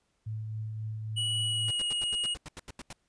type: tone with tremolo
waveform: sine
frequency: 109 Hz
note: A2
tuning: 16 cents flat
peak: -32 dBFS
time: 0.26-1.71 s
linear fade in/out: 10 ms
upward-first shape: triangle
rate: 3.7 Hz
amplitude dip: 30%
type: tone with pitch glide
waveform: square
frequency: 2931 to 2882 Hz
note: F#7 to F#7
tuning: -17 to -46 cents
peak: -29 dBFS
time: 1.16-2.35 s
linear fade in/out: 20 ms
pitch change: -29 cents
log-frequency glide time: 1.41-1.86 s
type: noise bursts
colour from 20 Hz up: pink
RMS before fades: -42 dBFS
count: 12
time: 1.68-2.929 s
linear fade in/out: 2 ms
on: 28 ms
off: 83 ms
effects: pink hiss -75 dBFS RMS until 3.08 s + resampled to 22050 Hz